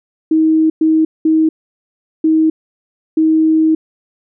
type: tone bursts at uneven times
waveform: sine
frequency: 317 Hz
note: D#4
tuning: 32 cents sharp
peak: -8 dBFS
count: 5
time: 0.31-0.7 / 0.81-1.05 / 1.25-1.49 / 2.24-2.5 / 3.17-3.75 s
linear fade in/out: 5 ms
effects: none